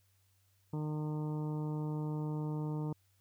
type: harmonic tone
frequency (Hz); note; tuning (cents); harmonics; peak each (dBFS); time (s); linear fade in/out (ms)
152.2; D#3; -38; 1 / 2 / 3 / 4 / 5 / 6 / 7 / 8; -35 / -41 / -46 / -55 / -56 / -50 / -59 / -60; 0.73-2.93; 5
effects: added 96 Hz sine -70 dBFS peak until 3.2 s + white hiss -75 dBFS RMS until 3.2 s